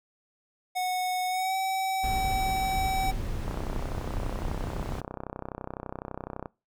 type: tone with pitch glide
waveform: square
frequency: 735 to 764 Hz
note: F#5 to G5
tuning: -12 to -45 cents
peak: -27 dBFS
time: 0.75-3.12 s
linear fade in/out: 20 ms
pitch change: +67 cents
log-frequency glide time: 1.28-1.55 s
type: noise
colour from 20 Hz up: brown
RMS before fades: -32 dBFS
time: 2.03-5.01 s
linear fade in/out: 10 ms
type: click train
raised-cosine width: 1 ms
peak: -21 dBFS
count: 96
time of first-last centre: 3.48-6.458 s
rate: 31.9 Hz
effects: noise-tail reverb RT60 0.3 s tail -24 dB re dry